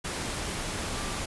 sine tone in noise, 1174.7 Hz, D6, in tune, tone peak -43 dBFS, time 0.94-1.2 s, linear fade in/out 10 ms, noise pink, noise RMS -33 dBFS, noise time 0.04-1.26 s, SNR -13 dB, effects resampled to 24000 Hz

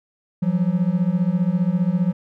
triangle beating tone pair, 171 / 186 Hz, F3 / F#3, -36 / +9 cents, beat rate 15 Hz, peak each -18 dBFS, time 0.42-2.13 s, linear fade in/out 10 ms, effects none

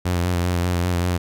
sawtooth tone with vibrato, 88.3 Hz, F2, 20 cents sharp, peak -15 dBFS, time 0.05-1.18 s, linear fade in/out 10 ms, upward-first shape sine, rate 5.1 Hz, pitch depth 37 cents each way, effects none

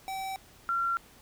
square / sine tone pair in turn, 769 / 1370.2 Hz, G5 / F6, -33 / -33 cents, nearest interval minor seventh, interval 1000 cents, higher second, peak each -34 / -26 dBFS, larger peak second, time 0.08-0.36 / 0.69-0.97 s, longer neither, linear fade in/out 0 ms, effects pink hiss -56 dBFS RMS until 1.21 s

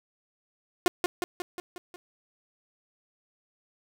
sawtooth tone with echo, 356.6 Hz, F4, 36 cents sharp, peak -15 dBFS, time 0.86-0.88 s, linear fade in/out 0 ms, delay 180 ms, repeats 6, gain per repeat -4 dB, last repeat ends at 1.96 s, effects none

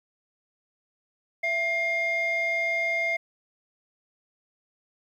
sine tone pair together, 668 / 2121 Hz, E5 / C7, +23 / +23 cents, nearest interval octave + minor sixth, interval 2000 cents, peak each -28 / -23 dBFS, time 1.43-3.17 s, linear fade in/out 10 ms, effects tanh soft clip ceiling -20 dBFS + 10-bit

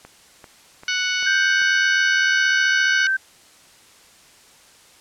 click train, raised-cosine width 0.5 ms, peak -25 dBFS, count 5, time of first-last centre 0.05-1.619 s, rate 2.55 Hz
harmonic tone, 740 Hz, F#5, in tune, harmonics 2 / 3 / 4 / 5 / 6 / 7 / 8, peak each -24 / -26 / -26 / -33 / -30 / -35 / -31 dBFS, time 0.88-3.07 s, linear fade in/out 2 ms
sine tone with pitch glide, 1568 to 1554.5 Hz, G6 to G6, 0 to -15 cents, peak -17 dBFS, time 1.26-3.17 s, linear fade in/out 10 ms, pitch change -15 cents, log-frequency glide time 1.91-2.46 s
effects white hiss -50 dBFS RMS until 5 s + low-pass 9000 Hz 12 dB/octave

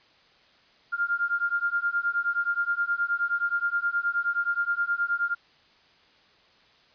sine beating tone pair, 1396.9 / 1406.4 Hz, F6 / F6, 0 / +12 cents, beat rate 9.5 Hz, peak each -27 dBFS, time 0.92-5.35 s, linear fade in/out 20 ms, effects white hiss -59 dBFS RMS until 6.94 s + resampled to 11025 Hz

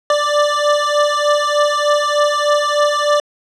25% pulse beating tone pair, 587 / 590.3 Hz, D5 / D5, -1 / +9 cents, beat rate 3.3 Hz, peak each -12 dBFS, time 0.1-3.2 s, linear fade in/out 2 ms, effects low-pass 6000 Hz 12 dB/octave

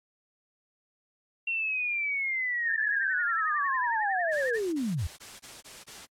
sine linear sweep, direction down, 2740 to 67.5 Hz, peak -27 dBFS, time 1.47-5.07 s, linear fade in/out 5 ms
sine tone with vibrato, 1738 Hz, A6, 22 cents flat, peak -29 dBFS, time 2.64-4.6 s, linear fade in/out 50 ms, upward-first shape triangle, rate 11 Hz, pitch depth 140 cents each way
white noise bursts, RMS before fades -45 dBFS, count 8, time 4.31-6.064 s, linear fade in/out 20 ms, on 200 ms, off 22 ms
effects low-pass 9000 Hz 12 dB/octave + AAC 64 kbps

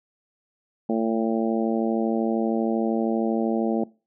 harmonic tone, 112.8 Hz, A2, 44 cents sharp, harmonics 2 / 3 / 4 / 5 / 6 / 7, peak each -23 / -27 / -29 / -31 / -33 / -34 dBFS, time 0.89-3.84 s, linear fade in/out 5 ms, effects noise-tail reverb RT60 0.3 s tail -21 dB re dry

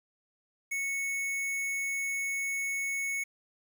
square tone, 2209 Hz, C#7, 7 cents flat, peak -31 dBFS, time 0.71-3.24 s, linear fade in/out 10 ms, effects 10-bit

